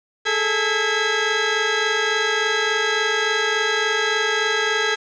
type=tone cluster; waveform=30% pulse; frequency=419.9 / 443.4 / 1298 / 1635 / 1994 Hz; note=G#4 / A4 / E6 / G#6 / B6; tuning=+19 / +13 / -27 / -28 / +16 cents; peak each=-24 / -23 / -25 / -19 / -23 dBFS; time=0.25-4.96 s; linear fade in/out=20 ms; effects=resampled to 16000 Hz + 7-bit